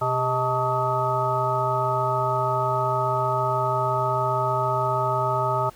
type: harmonic tone with a mistuned harmonic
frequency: 126.4 Hz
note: B2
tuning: 41 cents sharp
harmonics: 1 / 3 / 5 / 7 / 9 / 10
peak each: -28 / -31 / -27 / -26 / -32 / -26 dBFS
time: 0.01-5.7 s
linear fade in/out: 10 ms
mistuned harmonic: 3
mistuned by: +82 cents
effects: pink hiss -51 dBFS RMS until 5.75 s